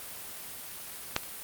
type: clicks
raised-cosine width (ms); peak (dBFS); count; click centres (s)
0.2; -7 / -27; 2; 1.164 / 1.234
effects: white hiss -42 dBFS RMS until 1.43 s + Opus 32 kbps